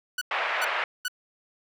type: tone bursts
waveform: sawtooth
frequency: 1480 Hz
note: F#6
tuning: in tune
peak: -23 dBFS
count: 3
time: 0.18-1.082 s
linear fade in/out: 5 ms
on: 34 ms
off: 400 ms
type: band-pass noise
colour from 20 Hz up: white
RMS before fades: -28 dBFS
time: 0.31-0.84 s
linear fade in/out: 2 ms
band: 570 to 2400 Hz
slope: 24 dB/octave
effects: none